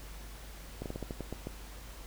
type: slowing click train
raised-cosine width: 2 ms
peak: -24 dBFS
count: 9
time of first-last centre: 0.82-1.471 s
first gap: 38 ms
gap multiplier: 1.21
effects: added 50 Hz sine -46 dBFS peak until 2.06 s + pink hiss -51 dBFS RMS until 2.06 s